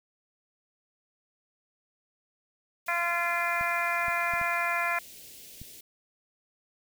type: band-stop noise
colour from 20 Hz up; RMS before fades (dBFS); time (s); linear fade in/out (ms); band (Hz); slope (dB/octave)
white; -48; 2.86-5.81; 5; 580 to 2300; 24
type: harmonic tone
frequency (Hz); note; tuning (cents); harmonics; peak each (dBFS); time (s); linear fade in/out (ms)
344.1; F4; -26; 2 / 3 / 4 / 5 / 6 / 7; -33 / -33 / -33 / -33 / -33 / -33; 2.88-4.99; 5
type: clicks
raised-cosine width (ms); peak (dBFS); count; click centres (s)
5; -31; 5; 3.611 / 4.083 / 4.337 / 4.414 / 5.616
effects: none